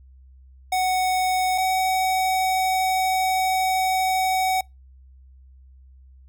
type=tone pair in turn; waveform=square; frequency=743 / 752.1 Hz; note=F#5 / F#5; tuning=+7 / +28 cents; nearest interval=unison; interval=21 cents; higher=second; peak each=-20 dBFS; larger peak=neither; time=0.72-1.58 / 1.58-4.61 s; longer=second; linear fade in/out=5 ms; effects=noise-tail reverb RT60 0.2 s tail -26 dB re dry + added 65 Hz sine -46 dBFS peak until 6.28 s